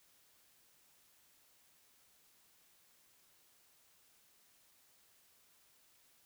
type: silence
effects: white hiss -69 dBFS RMS until 6.25 s